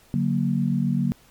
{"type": "chord", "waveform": "sine", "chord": "D augmented", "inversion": "none", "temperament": "equal with one note detuned", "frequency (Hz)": [144.39, 185, 233.1], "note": ["D3", "F#3", "A#3"], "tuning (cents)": [-29, 0, 0], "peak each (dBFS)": -24, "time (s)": [0.14, 1.12], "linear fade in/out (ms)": 0, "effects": ["pink hiss -55 dBFS RMS until 1.3 s", "MP3 96 kbps"]}